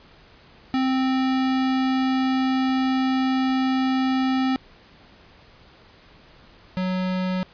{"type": "tone pair in turn", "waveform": "square", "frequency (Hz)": [261.6, 184.98], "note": ["C4", "F#3"], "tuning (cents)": [0, 0], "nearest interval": "tritone", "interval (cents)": 600, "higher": "first", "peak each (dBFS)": [-20, -23], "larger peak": "first", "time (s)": [[0.74, 4.56], [6.77, 7.43]], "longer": "first", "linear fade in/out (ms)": 0, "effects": ["pink hiss -51 dBFS RMS until 7.53 s", "resampled to 11025 Hz"]}